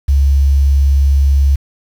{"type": "tone with quantisation", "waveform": "sine", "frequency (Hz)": 69.3, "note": "C#2", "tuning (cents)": 0, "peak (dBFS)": -7, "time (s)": [0.08, 1.56], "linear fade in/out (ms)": 10, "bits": 6, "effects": []}